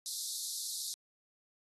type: high-pass noise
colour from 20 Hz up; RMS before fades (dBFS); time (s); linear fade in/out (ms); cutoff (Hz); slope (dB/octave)
pink; -39; 0.06-0.94; 0; 3700; 96
effects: AAC 32 kbps